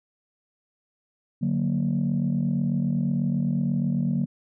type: chord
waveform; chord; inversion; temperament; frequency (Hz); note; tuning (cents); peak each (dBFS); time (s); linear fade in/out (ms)
sine; D augmented; none; equal; 146.83 / 185 / 233.1; D3 / F#3 / A#3; 0 / 0 / 0; -25; 1.41-4.26; 20
effects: tanh soft clip ceiling -16 dBFS